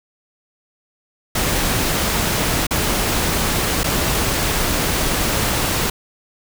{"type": "noise with dropouts", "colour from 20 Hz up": "pink", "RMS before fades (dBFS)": -19, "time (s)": [1.35, 5.9], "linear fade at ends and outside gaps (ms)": 5, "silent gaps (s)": [[2.668, 2.708], [3.834, 3.841]], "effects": []}